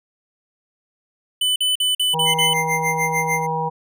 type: tone bursts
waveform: square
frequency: 3000 Hz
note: F#7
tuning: 23 cents sharp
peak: -17 dBFS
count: 6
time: 1.41-2.535 s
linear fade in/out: 5 ms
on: 150 ms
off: 45 ms
type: harmonic tone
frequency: 160 Hz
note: D#3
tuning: 49 cents sharp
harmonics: 1 / 3 / 5 / 6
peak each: -27 / -27 / -26 / -23 dBFS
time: 2.13-3.7 s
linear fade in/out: 20 ms
type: tone with tremolo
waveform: square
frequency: 2093 Hz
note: C7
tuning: in tune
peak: -19 dBFS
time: 2.25-3.47 s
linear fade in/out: 50 ms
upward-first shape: sine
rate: 6.7 Hz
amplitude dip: 90%
effects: none